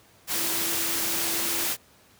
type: tone in noise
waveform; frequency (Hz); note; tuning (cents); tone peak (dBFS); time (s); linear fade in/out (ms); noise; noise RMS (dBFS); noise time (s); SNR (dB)
sine; 335; E4; +28; -38; 0.33-1.69; 50; white; -27; 0.27-1.77; -14
effects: pink hiss -57 dBFS RMS until 2.19 s + high-pass 80 Hz 12 dB/octave